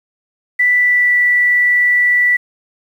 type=tone with pitch glide; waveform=sine; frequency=1976 to 1963.5 Hz; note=B6 to B6; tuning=0 to -11 cents; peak=-9 dBFS; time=0.59-2.37 s; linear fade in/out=10 ms; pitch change=-11 cents; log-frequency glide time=0.75-1.17 s; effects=7-bit